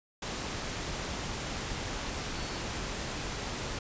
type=tone in noise; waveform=sine; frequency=4438 Hz; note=C#8; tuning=1 cent sharp; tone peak=-47 dBFS; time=2.36-2.59 s; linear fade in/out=5 ms; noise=pink; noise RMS=-36 dBFS; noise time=0.22-3.79 s; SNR=-14 dB; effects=resampled to 16000 Hz